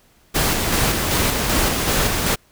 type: noise with tremolo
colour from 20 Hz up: pink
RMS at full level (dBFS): -18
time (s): 0.34-2.36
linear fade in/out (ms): 20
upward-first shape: square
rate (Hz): 2.6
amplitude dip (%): 30
effects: pink hiss -56 dBFS RMS until 2.51 s